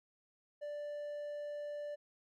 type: tone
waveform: triangle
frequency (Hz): 587.3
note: D5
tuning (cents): 0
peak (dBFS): -38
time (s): 0.61-1.96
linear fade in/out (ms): 20
effects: none